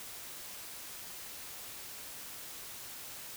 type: silence
effects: white hiss -46 dBFS RMS until 3.36 s